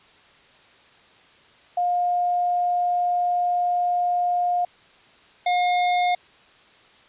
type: tone pair in turn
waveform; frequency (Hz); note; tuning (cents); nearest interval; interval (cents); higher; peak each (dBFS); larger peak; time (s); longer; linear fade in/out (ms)
sine / square; 710 / 715.8; F5 / F5; +28 / +42; unison; 14; second; -19; neither; 1.77-4.65 / 5.46-6.15; first; 5
effects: white hiss -53 dBFS RMS until 7.08 s + resampled to 8000 Hz